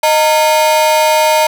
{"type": "ring-modulated tone", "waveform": "45% pulse", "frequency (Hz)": 769, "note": "G5", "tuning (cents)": -33, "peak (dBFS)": -5, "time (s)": [0.03, 1.47], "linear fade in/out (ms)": 5, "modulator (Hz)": 148, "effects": []}